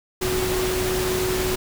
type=tone in noise; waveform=sine; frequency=370 Hz; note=F#4; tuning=in tune; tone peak=-23 dBFS; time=0.21-1.56 s; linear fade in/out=10 ms; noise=pink; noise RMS=-26 dBFS; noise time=0.21-1.56 s; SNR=0 dB; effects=none